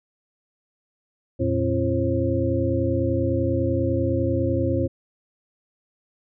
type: tone cluster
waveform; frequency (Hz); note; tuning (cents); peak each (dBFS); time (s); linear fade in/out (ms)
sine; 86.3 / 116.4 / 267.6 / 341.2 / 536; F2 / A#2 / C4 / F4 / C5; -20 / -2 / +39 / -40 / +42; -26; 1.39-4.88; 20
effects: none